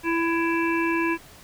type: harmonic tone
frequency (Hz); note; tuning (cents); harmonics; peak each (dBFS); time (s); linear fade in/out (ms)
333.1; E4; +18; 1 / 3 / 5 / 7 / 8; -23 / -28 / -30 / -31 / -32; 0.03-1.18; 50
effects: pink hiss -48 dBFS RMS until 1.43 s